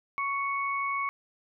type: tone pair together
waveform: sine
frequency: 1113 / 2217 Hz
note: C#6 / C#7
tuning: +7 / 0 cents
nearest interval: octave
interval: 1193 cents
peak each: -29 / -32 dBFS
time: 0.18-1.09 s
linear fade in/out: 0 ms
effects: none